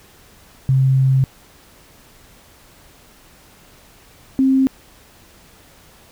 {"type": "tone pair in turn", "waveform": "sine", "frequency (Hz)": [132.8, 265.6], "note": ["C3", "C4"], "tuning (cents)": [26, 26], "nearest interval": "octave", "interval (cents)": 1200, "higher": "second", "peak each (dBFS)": -11, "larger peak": "neither", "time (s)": [[0.69, 1.24], [4.39, 4.67]], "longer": "first", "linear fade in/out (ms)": 0, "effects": ["pink hiss -48 dBFS RMS until 6.11 s"]}